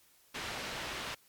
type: low-pass noise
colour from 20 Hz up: white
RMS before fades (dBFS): -40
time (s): 0.34-1.15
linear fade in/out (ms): 10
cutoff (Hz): 3300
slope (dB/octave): 12
effects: white hiss -65 dBFS RMS until 1.28 s + MP3 96 kbps